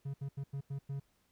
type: tone bursts at uneven times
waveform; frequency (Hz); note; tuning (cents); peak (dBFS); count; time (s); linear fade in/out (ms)
triangle; 138.59; C#3; 0; -34; 6; 0.05-0.14 / 0.21-0.29 / 0.37-0.44 / 0.53-0.61 / 0.7-0.79 / 0.89-1; 10
effects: pink hiss -74 dBFS RMS until 1.31 s